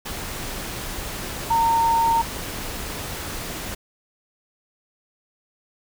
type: tone in noise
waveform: sine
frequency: 917 Hz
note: A#5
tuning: 29 cents flat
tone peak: -16 dBFS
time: 1.5-2.22 s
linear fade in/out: 10 ms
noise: pink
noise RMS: -31 dBFS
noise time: 0.05-3.75 s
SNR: +12 dB
effects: none